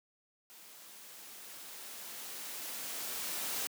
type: noise with level ramp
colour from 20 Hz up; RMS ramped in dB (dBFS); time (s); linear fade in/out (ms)
white; -55 to -36; 0.5-3.67; 0
effects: high-pass 200 Hz 12 dB/octave

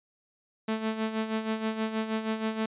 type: tone with tremolo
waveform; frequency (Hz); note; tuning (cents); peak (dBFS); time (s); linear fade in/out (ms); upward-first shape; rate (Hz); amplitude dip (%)
sawtooth; 220; A3; 0; -22; 0.68-2.66; 5; sine; 6.3; 65
effects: resampled to 8000 Hz

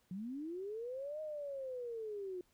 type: linear two-way sweep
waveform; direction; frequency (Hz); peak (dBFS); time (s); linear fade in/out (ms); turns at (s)
sine; up then down; 173.9 to 626 to 354.4; -40; 0.11-2.41; 2; 1.21
effects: pink hiss -74 dBFS RMS until 2.53 s

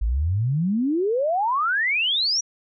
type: exponential sweep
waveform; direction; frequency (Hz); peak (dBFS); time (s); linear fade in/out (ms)
sine; up; 50.1 to 5920; -19; 0.01-2.41; 10
effects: none

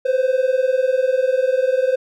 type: tone pair together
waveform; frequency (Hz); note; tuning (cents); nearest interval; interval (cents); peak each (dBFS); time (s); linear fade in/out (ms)
triangle; 507.9 / 528; B4 / C5; +48 / +16; minor second; 68; -16; 0.05-1.96; 10
effects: none

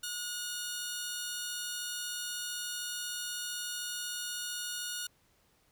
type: tone pair together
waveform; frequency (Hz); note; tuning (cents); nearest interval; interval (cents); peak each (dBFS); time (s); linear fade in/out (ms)
10% pulse; 1446 / 3653; F#6 / A#7; -40 / -36; octave + major third; 1604; -29 / -34; 0.03-5.07; 5
effects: pink hiss -69 dBFS RMS until 5.71 s

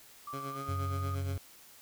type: tone with pitch glide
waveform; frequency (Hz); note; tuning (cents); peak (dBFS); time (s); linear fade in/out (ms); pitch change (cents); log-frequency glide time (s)
sine; 1169 to 1236.4; D6 to D#6; -8 to -11; -39; 0.27-1.15; 5; +97; 0.51-0.6
type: tone with tremolo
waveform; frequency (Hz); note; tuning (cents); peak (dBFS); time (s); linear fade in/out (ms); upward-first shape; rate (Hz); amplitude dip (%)
15% pulse; 137.6; C#3; -12; -32; 0.33-1.38; 2; sine; 8.5; 60
type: tone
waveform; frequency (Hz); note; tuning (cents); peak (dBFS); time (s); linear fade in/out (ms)
sine; 92.5; F#2; 0; -32; 0.68-1.38; 10
effects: white hiss -56 dBFS RMS until 1.81 s

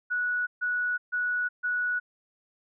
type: tone bursts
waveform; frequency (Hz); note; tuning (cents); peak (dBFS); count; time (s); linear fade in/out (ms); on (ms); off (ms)
sine; 1469; F#6; -13; -25; 4; 0.1-2; 20; 370; 140
effects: none

